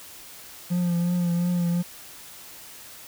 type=tone with vibrato; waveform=triangle; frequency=174.61 Hz; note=F3; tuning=in tune; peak=-19 dBFS; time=0.7-1.83 s; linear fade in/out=20 ms; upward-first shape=triangle; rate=2.8 Hz; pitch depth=37 cents each way; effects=white hiss -44 dBFS RMS until 3.07 s